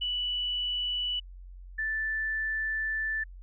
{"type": "tone pair in turn", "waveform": "sine", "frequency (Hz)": [2960, 1760], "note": ["F#7", "A6"], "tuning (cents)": [0, 0], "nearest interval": "major sixth", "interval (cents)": 900, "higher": "first", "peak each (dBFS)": -28, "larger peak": "neither", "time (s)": [[0.01, 1.2], [1.78, 3.24]], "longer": "second", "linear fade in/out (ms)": 10, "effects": ["added 45 Hz sine -43 dBFS peak until 3.42 s"]}